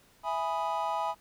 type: chord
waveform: triangle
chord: E major seventh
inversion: none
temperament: equal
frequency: 659.3 / 830.6 / 987.8 / 1244.5 Hz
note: E5 / G#5 / B5 / D#6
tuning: 0 / 0 / 0 / 0 cents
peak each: -34 / -31 / -31 / -36 dBFS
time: 0.23-1.15 s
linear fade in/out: 50 ms
effects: pink hiss -62 dBFS RMS until 1.2 s